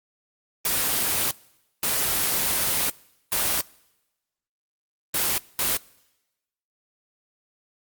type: noise bursts at uneven times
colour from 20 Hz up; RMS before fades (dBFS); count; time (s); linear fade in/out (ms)
white; -23; 5; 0.65-1.31 / 1.83-2.9 / 3.32-3.61 / 5.14-5.38 / 5.59-5.77; 2
effects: noise-tail reverb RT60 1.0 s tail -24 dB re dry + Opus 24 kbps